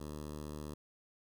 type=tone with notch filter; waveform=10% pulse; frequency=75 Hz; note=D2; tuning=37 cents sharp; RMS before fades=-44 dBFS; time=0-0.74 s; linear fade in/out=5 ms; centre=2200 Hz; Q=0.98; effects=none